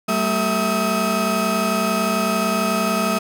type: tone cluster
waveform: 35% pulse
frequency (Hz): 193.4 / 224.5 / 656 / 1265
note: G3 / A3 / E5 / D#6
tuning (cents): -23 / +35 / -9 / +28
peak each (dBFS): -22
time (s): 0.08-3.19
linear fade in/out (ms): 10
effects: none